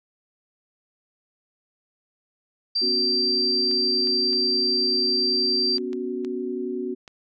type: tone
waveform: sine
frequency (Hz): 4699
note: D8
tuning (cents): 0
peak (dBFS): -20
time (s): 2.75-5.78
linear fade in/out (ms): 10
type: chord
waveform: sine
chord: B suspended second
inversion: none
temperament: equal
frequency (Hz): 246.9 / 277.2 / 370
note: B3 / C#4 / F#4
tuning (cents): 0 / 0 / 0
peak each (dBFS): -31 / -33 / -28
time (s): 2.81-6.95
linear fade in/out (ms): 20
type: clicks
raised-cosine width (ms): 0.2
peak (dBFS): -25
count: 7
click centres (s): 3.713 / 4.072 / 4.331 / 5.782 / 5.931 / 6.248 / 7.078
effects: none